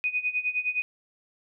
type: tone with tremolo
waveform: sine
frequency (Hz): 2489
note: D#7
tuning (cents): 0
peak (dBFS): -22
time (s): 0.04-0.82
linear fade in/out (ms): 0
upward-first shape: sine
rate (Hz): 9.7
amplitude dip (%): 85
effects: none